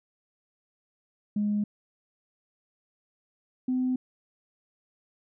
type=tone pair in turn; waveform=sine; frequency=207.7 / 254.9 Hz; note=G#3 / C4; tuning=0 / -45 cents; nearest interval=major third; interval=355 cents; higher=second; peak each=-23 dBFS; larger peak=neither; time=1.36-1.64 / 3.68-3.96 s; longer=neither; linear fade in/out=5 ms; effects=tanh soft clip ceiling -19 dBFS